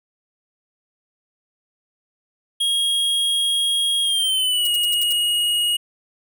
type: tone with pitch glide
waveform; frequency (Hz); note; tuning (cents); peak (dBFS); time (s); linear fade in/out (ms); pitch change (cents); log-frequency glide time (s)
square; 3274 to 2883; G#7 to F#7; -25 to -46; -18; 2.6-5.77; 10; -221; 4.02-4.71
type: noise bursts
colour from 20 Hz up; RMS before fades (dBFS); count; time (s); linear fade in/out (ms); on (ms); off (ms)
violet; -27; 6; 4.65-5.125; 0; 20; 71
effects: none